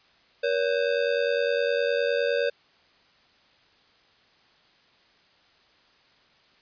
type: ring-modulated tone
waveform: square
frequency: 520 Hz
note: C5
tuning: 11 cents flat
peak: -20 dBFS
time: 0.43-2.5 s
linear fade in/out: 10 ms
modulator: 44.9 Hz
effects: white hiss -60 dBFS RMS until 6.61 s + resampled to 11025 Hz